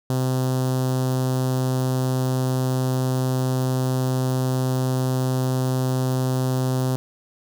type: tone with notch filter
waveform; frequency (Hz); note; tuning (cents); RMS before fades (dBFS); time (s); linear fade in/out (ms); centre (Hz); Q
sawtooth; 129.2; C3; -21; -22; 0.1-6.96; 0; 2200; 0.64
effects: none